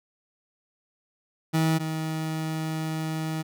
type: tone pair in turn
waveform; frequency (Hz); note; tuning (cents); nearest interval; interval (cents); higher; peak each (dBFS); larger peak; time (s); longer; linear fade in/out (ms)
30% pulse; 160.1 / 158.44; D#3 / D#3; +50 / +32; unison; 18; first; -18 / -25; first; 1.53-1.79 / 1.79-3.43; second; 20
effects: none